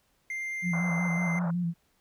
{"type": "tone with pitch glide", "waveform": "triangle", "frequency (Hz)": [2097, 2081], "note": ["C7", "C7"], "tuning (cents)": [3, -10], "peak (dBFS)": -30, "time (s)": [0.3, 1.39], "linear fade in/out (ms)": 2, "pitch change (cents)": -13, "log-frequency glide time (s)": [0.64, 0.84]}
{"type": "tone with vibrato", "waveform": "sine", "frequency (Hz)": 172.8, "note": "F3", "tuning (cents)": -18, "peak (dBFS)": -26, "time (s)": [0.62, 1.74], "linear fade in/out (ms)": 50, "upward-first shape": "square", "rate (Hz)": 5.4, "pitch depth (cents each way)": 39}
{"type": "band-pass noise", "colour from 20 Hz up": "pink", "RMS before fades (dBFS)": -39, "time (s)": [0.73, 1.51], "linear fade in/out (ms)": 5, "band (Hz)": [550, 1500], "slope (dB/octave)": 48}
{"effects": ["pink hiss -70 dBFS RMS until 2 s"]}